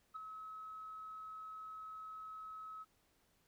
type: tone with ADSR envelope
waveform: sine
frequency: 1286 Hz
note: E6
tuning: 43 cents flat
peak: -39 dBFS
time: 0.14-2.85 s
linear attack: 23 ms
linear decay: 5 ms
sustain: -7 dB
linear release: 32 ms
effects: tanh soft clip ceiling -39 dBFS + pink hiss -75 dBFS RMS until 3.47 s